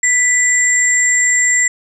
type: tone pair together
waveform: sine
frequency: 1975.5 / 7409 Hz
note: B6 / A#8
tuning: 0 / -12 cents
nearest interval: octave + major seventh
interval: 2288 cents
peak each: -13 dBFS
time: 0.03-1.68 s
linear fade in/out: 5 ms
effects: none